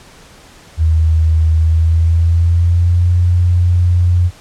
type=tone with pitch glide; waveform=sine; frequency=80 to 88.25 Hz; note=D#2 to F2; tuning=+49 to +19 cents; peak=-8 dBFS; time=0.77-4.31 s; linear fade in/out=50 ms; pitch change=+170 cents; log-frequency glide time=1.56-3.11 s; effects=pink hiss -41 dBFS RMS until 4.4 s + low-pass 9000 Hz 12 dB/octave